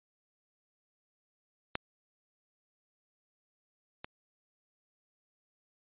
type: clicks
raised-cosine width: 0.3 ms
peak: -15 / -24 dBFS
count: 2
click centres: 1.754 / 4.045 s
effects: resampled to 8000 Hz